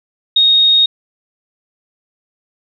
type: tone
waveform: sine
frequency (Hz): 3729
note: A#7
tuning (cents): 0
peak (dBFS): -7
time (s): 0.36-0.86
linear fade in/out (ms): 5
effects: none